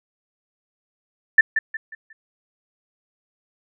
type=tone with echo; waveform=sine; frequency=1772 Hz; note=A6; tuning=12 cents sharp; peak=-7 dBFS; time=1.38-1.41 s; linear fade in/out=5 ms; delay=180 ms; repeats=4; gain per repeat=-9 dB; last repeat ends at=2.13 s; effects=none